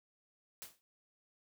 white noise with exponential decay, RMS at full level -44 dBFS, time 0.62-0.81 s, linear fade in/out 0 ms, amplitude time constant 40 ms, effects none

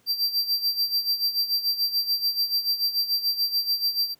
square tone with tremolo, 4705 Hz, D8, 2 cents sharp, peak -20 dBFS, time 0.06-4.15 s, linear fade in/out 50 ms, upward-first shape sine, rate 6.9 Hz, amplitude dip 75%, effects pink hiss -63 dBFS RMS until 4.19 s + high-pass 100 Hz 12 dB/octave

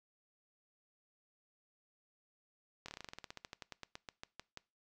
slowing click train, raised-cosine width 0.2 ms, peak -28 dBFS, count 23, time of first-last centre 2.86-4.574 s, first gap 24 ms, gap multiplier 1.1, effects noise-tail reverb RT60 0.3 s tail -22 dB re dry

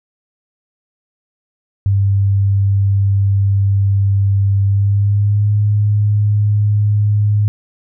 sine tone with pitch glide, 99 to 104.16 Hz, G2 to G#2, +18 to +6 cents, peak -10 dBFS, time 1.86-7.48 s, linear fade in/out 0 ms, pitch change +88 cents, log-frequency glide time 4.66-5.52 s, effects none

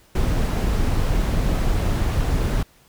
brown noise, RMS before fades -20 dBFS, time 0.15-2.63 s, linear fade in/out 5 ms, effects pink hiss -55 dBFS RMS until 2.88 s

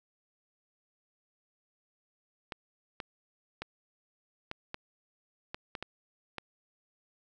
clicks, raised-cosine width 0.3 ms, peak -21 dBFS, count 9, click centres 2.522 / 3.002 / 3.62 / 4.514 / 4.744 / 5.545 / 5.752 / 5.826 / 6.383 s, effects none

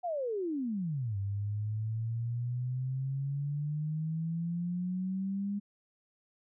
sine exponential two-way sweep, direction down then up, 740 to 98 to 204.4 Hz, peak -31 dBFS, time 0.03-5.6 s, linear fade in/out 20 ms, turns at 1.17 s, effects none

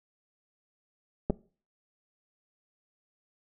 clicks, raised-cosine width 2 ms, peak -14 dBFS, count 2, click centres 1.299 / 1.304 s, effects noise-tail reverb RT60 0.4 s tail -21 dB re dry

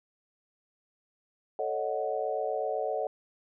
sine chord, D# half-diminished seventh, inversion second, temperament equal, 440 / 554.4 / 622.3 / 740 Hz, A4 / C#5 / D#5 / F#5, 0 / 0 / 0 / 0 cents, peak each -34 dBFS, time 1.59-3.07 s, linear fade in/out 2 ms, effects none

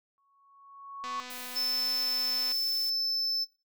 sine tone with exponential growth, 1108.7 Hz, C#6, in tune, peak -30 dBFS, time 0.18-1.2 s, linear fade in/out 0 ms, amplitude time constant 220 ms
click train, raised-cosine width 0.2 ms, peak -26 dBFS, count 371, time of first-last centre 1.04-2.52 s, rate 250 Hz
blue noise, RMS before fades -43 dBFS, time 1.3-2.9 s, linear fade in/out 5 ms
triangle tone, 5274 Hz, E8, in tune, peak -27 dBFS, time 1.55-3.45 s, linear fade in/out 20 ms
effects noise-tail reverb RT60 0.3 s tail -17 dB re dry

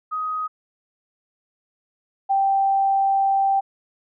sine tone pair in turn, 1255 / 782.9 Hz, D#6 / G5, +15 / -2 cents, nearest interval minor sixth, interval 817 cents, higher first, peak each -23 / -16 dBFS, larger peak second, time 0.11-0.48 / 2.29-3.61 s, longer second, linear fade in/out 20 ms, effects none

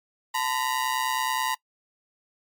sawtooth ring-modulated tone, 952 Hz, A#5, 36 cents sharp, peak -18 dBFS, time 0.34-1.55 s, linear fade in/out 10 ms, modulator 64.7 Hz, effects noise-tail reverb RT60 0.1 s tail -23 dB re dry + Opus 32 kbps

